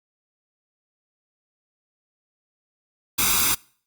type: noise with comb filter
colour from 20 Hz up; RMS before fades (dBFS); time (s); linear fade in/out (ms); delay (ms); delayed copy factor
white; -20; 3.18-3.55; 10; 0.82; +0.8
effects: noise-tail reverb RT60 0.5 s tail -25 dB re dry + Opus 48 kbps